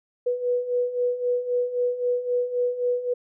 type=beating tone pair; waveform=sine; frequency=488.6 / 492.4 Hz; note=B4 / B4; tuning=-19 / -5 cents; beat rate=3.8 Hz; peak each=-28 / -23 dBFS; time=0.26-3.14 s; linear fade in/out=10 ms; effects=none